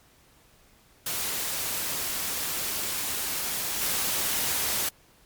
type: noise with level steps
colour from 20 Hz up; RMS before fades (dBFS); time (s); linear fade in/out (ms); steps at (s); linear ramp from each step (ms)
white; -30 / -27; 1.06-4.89; 5; 3.81; 5
effects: pink hiss -59 dBFS RMS until 5.25 s + MP3 96 kbps